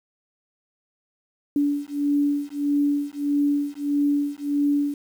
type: beating tone pair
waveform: sine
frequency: 287.2 / 288.8 Hz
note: D4 / D4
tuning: -39 / -29 cents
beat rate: 1.6 Hz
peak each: -23 dBFS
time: 1.56-4.94 s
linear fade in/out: 2 ms
effects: 8-bit